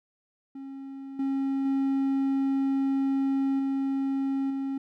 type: tone with level steps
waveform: triangle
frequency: 271.5 Hz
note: C#4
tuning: 36 cents flat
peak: -35 / -23 / -21 / -23 / -26 dBFS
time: 0.55-4.78 s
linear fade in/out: 5 ms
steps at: 1.19 / 1.65 / 3.59 / 4.5 s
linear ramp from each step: 5 ms
effects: none